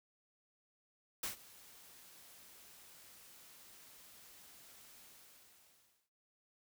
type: noise with ADSR envelope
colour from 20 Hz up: white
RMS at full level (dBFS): -38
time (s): 1.23-6.1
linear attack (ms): 6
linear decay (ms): 120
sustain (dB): -21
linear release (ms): 1100
effects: none